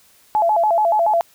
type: tone with vibrato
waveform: sine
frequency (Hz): 760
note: F#5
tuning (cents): +46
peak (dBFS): -13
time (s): 0.35-1.21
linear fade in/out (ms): 0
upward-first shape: square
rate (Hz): 7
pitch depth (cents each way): 200
effects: white hiss -53 dBFS RMS until 1.34 s